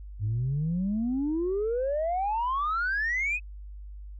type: exponential sweep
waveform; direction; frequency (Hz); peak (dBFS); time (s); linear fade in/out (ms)
sine; up; 99 to 2565; -24; 0.19-3.4; 50
effects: tanh soft clip ceiling -22 dBFS + added 50 Hz sine -39 dBFS peak until 4.19 s